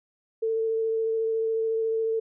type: tone with vibrato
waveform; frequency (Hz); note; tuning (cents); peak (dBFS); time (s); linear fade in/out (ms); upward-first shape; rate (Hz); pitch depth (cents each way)
sine; 447.4; A4; +29; -23; 0.42-2.2; 10; triangle; 14; 14
effects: none